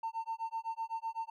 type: tone with tremolo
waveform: triangle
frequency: 904 Hz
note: A5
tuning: 47 cents sharp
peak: -29 dBFS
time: 0.03-1.3 s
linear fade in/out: 5 ms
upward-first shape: sine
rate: 7.9 Hz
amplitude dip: 100%
effects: tanh soft clip ceiling -30 dBFS